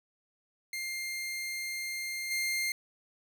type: tone with level steps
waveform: sawtooth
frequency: 2110 Hz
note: C7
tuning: 14 cents sharp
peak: -31 / -26 dBFS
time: 0.73-2.72 s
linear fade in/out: 2 ms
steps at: 2.3 s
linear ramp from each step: 20 ms
effects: none